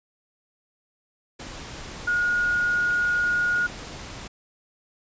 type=tone in noise; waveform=sine; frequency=1439 Hz; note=F#6; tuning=49 cents flat; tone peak=-20 dBFS; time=2.07-3.67 s; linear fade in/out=10 ms; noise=pink; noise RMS=-38 dBFS; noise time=1.39-4.28 s; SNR=+15 dB; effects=resampled to 16000 Hz